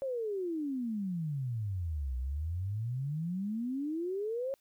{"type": "exponential two-way sweep", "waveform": "sine", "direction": "down then up", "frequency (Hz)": [554.4, 61.3, 554.4], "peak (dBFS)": -32, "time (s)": [0.02, 4.54], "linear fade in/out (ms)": 0, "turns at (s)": 2.17, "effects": ["white hiss -73 dBFS RMS until 4.6 s"]}